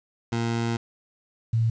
20% pulse / sine tone pair in turn, 116.2 / 113.68 Hz, A#2 / A#2, -5 / -43 cents, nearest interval unison, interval 38 cents, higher first, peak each -19 dBFS, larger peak neither, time 0.32-0.77 / 1.53-1.7 s, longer first, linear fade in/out 5 ms, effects resampled to 16000 Hz + 9-bit

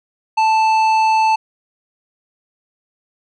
sine tone with tanh clipping, 880 Hz, A5, in tune, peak -13 dBFS, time 0.37-1.36 s, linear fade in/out 10 ms, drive 11 dB, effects none

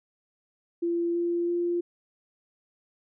sine tone with pitch steps, 341.6 / 344.4 / 347.2 Hz, F4 / F4 / F4, -38 / -24 / -10 cents, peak -24 dBFS, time 0.82-1.81 s, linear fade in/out 10 ms, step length 330 ms, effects none

